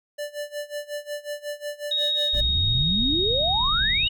square tone with tremolo, 587.3 Hz, D5, in tune, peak -28 dBFS, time 0.18-2.41 s, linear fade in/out 10 ms, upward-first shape sine, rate 5.5 Hz, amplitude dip 90%
sine tone with pitch glide, 3764 to 3738 Hz, A#7 to A#7, +16 to +4 cents, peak -21 dBFS, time 1.91-4.08 s, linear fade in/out 5 ms, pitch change -12 cents, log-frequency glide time 2.12-2.39 s
sine exponential sweep, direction up, 45.61 to 2995 Hz, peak -24 dBFS, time 2.33-4.09 s, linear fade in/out 10 ms
pink low-pass noise, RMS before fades -31 dBFS, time 2.35-4.07 s, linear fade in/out 0 ms, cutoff 130 Hz, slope 12 dB/octave
effects none

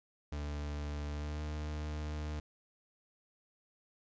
40% pulse tone with pitch glide, 73.42 to 75.57 Hz, D2 to D#2, 0 to -50 cents, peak -36 dBFS, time 0.32-2.4 s, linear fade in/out 5 ms, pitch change +50 cents, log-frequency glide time 1.11-1.42 s, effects resampled to 16000 Hz + 12-bit

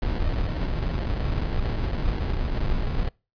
brown noise with sample-and-hold, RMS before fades -25 dBFS, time 0.02-3.09 s, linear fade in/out 5 ms, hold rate 1225 Hz, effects noise-tail reverb RT60 0.3 s tail -26 dB re dry + resampled to 11025 Hz

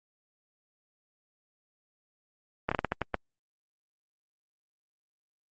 slowing click train, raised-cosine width 0.5 ms, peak -12 dBFS, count 8, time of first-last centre 2.69-3.143 s, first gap 25 ms, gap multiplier 1.31, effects Opus 24 kbps

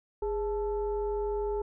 sine tone with frequency modulation, 413.5 Hz, G#4, 8 cents flat, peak -28 dBFS, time 0.22-1.62 s, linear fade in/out 5 ms, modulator 460 Hz, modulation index 0.65, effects none

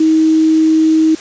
sine tone with quantisation, 317.1 Hz, D#4, 33 cents sharp, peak -7 dBFS, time 0-1.15 s, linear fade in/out 5 ms, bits 5, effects white hiss -32 dBFS RMS until 1.2 s + resampled to 16000 Hz

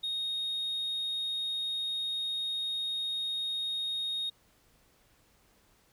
sine tone, 3724 Hz, A#7, 2 cents flat, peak -29 dBFS, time 0.03-4.3 s, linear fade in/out 10 ms, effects tanh soft clip ceiling -29 dBFS + pink hiss -66 dBFS RMS until 5.92 s

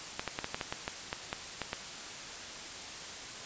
clicks, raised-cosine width 0.3 ms, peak -17 dBFS, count 12, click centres 0.195 / 0.277 / 0.389 / 0.444 / 0.545 / 0.612 / 0.725 / 0.879 / 1.129 / 1.329 / 1.617 / 1.731 s, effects white hiss -43 dBFS RMS until 3.45 s + resampled to 16000 Hz

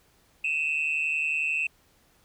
sine tone pair together, 2533 / 2684 Hz, D#7 / E7, +30 / +31 cents, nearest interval minor second, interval 101 cents, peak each -26 dBFS, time 0.44-1.67 s, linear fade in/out 5 ms, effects tanh soft clip ceiling -20 dBFS + pink hiss -63 dBFS RMS until 2.24 s

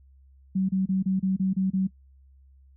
sine tone bursts, 189.8 Hz, F#3, 44 cents sharp, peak -21 dBFS, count 8, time 0.55-1.873 s, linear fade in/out 10 ms, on 140 ms, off 29 ms, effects noise-tail reverb RT60 0.1 s tail -21 dB re dry + added 67 Hz sine -52 dBFS peak until 2.76 s

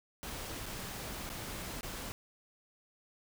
pink noise with dropouts, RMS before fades -42 dBFS, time 0.23-2.12 s, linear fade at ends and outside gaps 0 ms, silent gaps 0.658-0.663 / 1.292-1.3 / 1.809-1.831 s, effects none

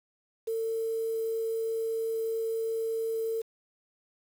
sine tone with quantisation, 450.5 Hz, A4, 41 cents sharp, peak -28 dBFS, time 0.47-3.42 s, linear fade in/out 10 ms, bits 8, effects none

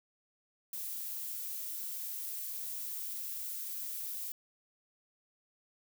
violet noise, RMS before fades -40 dBFS, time 0.73-4.32 s, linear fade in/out 2 ms, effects none

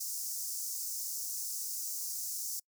pink high-pass noise, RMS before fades -38 dBFS, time 0-2.6 s, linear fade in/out 10 ms, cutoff 5300 Hz, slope 48 dB/octave, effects noise-tail reverb RT60 0.1 s tail -26 dB re dry

